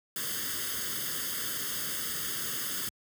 white noise with comb filter, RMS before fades -34 dBFS, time 0.16-2.89 s, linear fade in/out 2 ms, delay 0.61 ms, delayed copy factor +0.85, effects high-pass 80 Hz 12 dB/octave

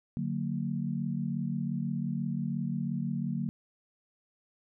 sine chord, D augmented, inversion none, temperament just, 146.83 / 183.54 / 229.4 Hz, D3 / F#3 / A#3, 0 / -14 / -28 cents, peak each -34 dBFS, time 0.17-3.49 s, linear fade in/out 0 ms, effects none

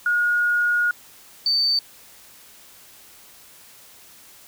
sine tone pair in turn, 1439 / 4569 Hz, F#6 / D8, -49 / -48 cents, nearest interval octave + minor sixth, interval 2001 cents, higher second, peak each -17 dBFS, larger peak neither, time 0.06-0.91 / 1.46-1.79 s, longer first, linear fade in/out 2 ms, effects white hiss -48 dBFS RMS until 4.47 s

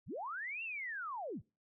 sine linear two-way sweep, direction up then down, 50.8 to 2773 to 50.8 Hz, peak -39 dBFS, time 0.06-1.42 s, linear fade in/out 50 ms, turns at 0.63 s, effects noise-tail reverb RT60 0.3 s tail -25 dB re dry

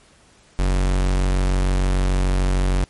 45% pulse tone, 46.52 Hz, F#1, 10 cents sharp, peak -16 dBFS, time 0.59-2.84 s, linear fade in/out 0 ms, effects pink hiss -53 dBFS RMS until 2.89 s + MP3 48 kbps

